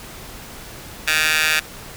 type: tone with high-pass filter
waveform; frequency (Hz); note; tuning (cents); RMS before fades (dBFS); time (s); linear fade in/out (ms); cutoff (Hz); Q
15% pulse; 155.56; D#3; 0; -18; 1.07-1.6; 10; 2000; 2
effects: pink hiss -37 dBFS RMS until 1.96 s